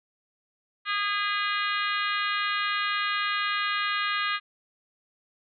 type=harmonic tone with a mistuned harmonic; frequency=410 Hz; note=G#4; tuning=22 cents flat; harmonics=3 / 4 / 5 / 6 / 7 / 8 / 9 / 10; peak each=-29 / -31 / -33 / -35 / -36 / -37 / -38 / -39 dBFS; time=0.85-4.4 s; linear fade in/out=50 ms; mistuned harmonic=5; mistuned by=-22 cents; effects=none